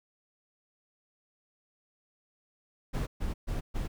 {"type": "noise bursts", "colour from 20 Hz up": "brown", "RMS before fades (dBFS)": -32, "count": 4, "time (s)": [2.93, 3.88], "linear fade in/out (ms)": 20, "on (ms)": 140, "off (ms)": 130, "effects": []}